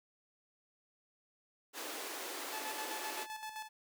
pink high-pass noise, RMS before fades -43 dBFS, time 1.73-3.27 s, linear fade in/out 50 ms, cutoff 290 Hz, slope 48 dB/octave
sawtooth tone with tremolo, 867 Hz, A5, 26 cents flat, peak -37 dBFS, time 2.52-3.69 s, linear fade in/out 20 ms, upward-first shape square, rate 7.7 Hz, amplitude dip 55%
effects none

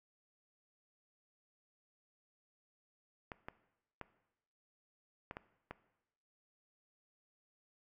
clicks, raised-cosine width 0.5 ms, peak -28 dBFS, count 6, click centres 3.318 / 3.485 / 4.013 / 5.311 / 5.369 / 5.71 s, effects noise-tail reverb RT60 0.9 s tail -17 dB re dry

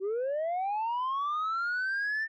sine linear sweep, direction up, 369.6 to 1802 Hz, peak -26 dBFS, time 0-2.28 s, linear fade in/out 50 ms, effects tanh soft clip ceiling -27 dBFS

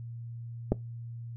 clicks, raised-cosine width 2 ms, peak -11 / -23 dBFS, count 2, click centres 0.72 / 0.725 s, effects noise-tail reverb RT60 0.2 s tail -21 dB re dry + added 117 Hz sine -38 dBFS peak until 1.36 s

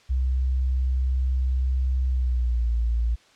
sine tone with pitch glide, 64.4 to 57.71 Hz, C2 to A#1, -27 to -17 cents, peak -20 dBFS, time 0.09-3.16 s, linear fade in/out 20 ms, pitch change -190 cents, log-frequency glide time 2.08-2.71 s, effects white hiss -56 dBFS RMS until 3.35 s + low-pass 5000 Hz 12 dB/octave

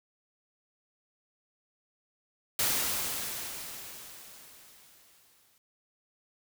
white noise with exponential decay, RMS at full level -27 dBFS, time 2.59-5.58 s, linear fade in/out 2 ms, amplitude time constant 650 ms, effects none

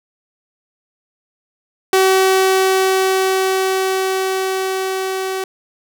sawtooth tone with level ramp, 379.9 Hz, F#4, 46 cents sharp, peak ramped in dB -6 to -16 dBFS, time 1.93-5.44 s, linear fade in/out 2 ms, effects none

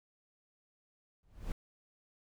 brown noise with exponential growth, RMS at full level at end -33 dBFS, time 1.23-1.52 s, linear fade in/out 1 ms, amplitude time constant 63 ms, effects none

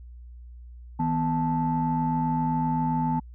sine tone cluster, 159.4 / 247 / 877 Hz, D#3 / B3 / A5, +42 / 0 / -6 cents, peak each -26 dBFS, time 0.99-3.2 s, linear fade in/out 10 ms, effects tanh soft clip ceiling -16 dBFS + added 60 Hz sine -41 dBFS peak until 3.34 s

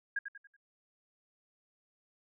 sine tone with echo, 1629 Hz, G#6, 34 cents flat, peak -30 dBFS, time 0.16-0.19 s, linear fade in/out 5 ms, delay 94 ms, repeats 4, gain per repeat -8 dB, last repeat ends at 0.566 s, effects none

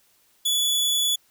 sawtooth tone, 3426 Hz, A7, 47 cents flat, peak -17 dBFS, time 0.45-1.16 s, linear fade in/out 10 ms, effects white hiss -62 dBFS RMS until 1.3 s

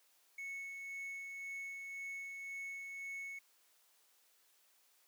triangle tone with tremolo, 2206 Hz, C#7, 9 cents flat, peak -40 dBFS, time 0.38-3.39 s, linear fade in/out 5 ms, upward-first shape sine, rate 1.9 Hz, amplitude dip 30%, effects white hiss -71 dBFS RMS until 5.07 s + high-pass 400 Hz 12 dB/octave

